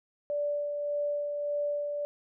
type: tone with tremolo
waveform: sine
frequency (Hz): 583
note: D5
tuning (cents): -13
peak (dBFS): -27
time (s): 0.3-2.05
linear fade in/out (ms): 0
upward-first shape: sine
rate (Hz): 1.7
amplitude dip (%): 35
effects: none